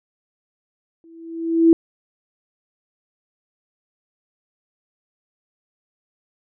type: tone with exponential growth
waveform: sine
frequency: 330 Hz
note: E4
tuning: 2 cents sharp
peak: -6 dBFS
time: 1.04-1.73 s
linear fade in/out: 1 ms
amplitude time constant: 150 ms
effects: none